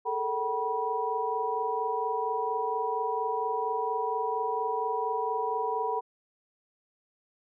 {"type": "tone cluster", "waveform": "sine", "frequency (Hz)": [426.2, 450.5, 764, 972], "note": ["G#4", "A4", "G5", "B5"], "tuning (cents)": [45, 41, -45, -28], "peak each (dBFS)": [-36, -33, -34, -30], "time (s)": [0.05, 6.01], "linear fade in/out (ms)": 20, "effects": []}